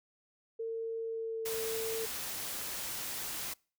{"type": "tone with pitch glide", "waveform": "sine", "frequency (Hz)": [453.4, 449], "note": ["A#4", "A4"], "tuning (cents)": [-48, 35], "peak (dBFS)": -34, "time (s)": [0.59, 2.06], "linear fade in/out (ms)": 10, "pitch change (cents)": -17, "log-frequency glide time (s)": [1.03, 1.38]}
{"type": "noise", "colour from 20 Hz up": "white", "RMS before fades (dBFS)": -39, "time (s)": [1.45, 3.54], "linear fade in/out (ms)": 10}
{"effects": ["noise-tail reverb RT60 0.4 s tail -26 dB re dry"]}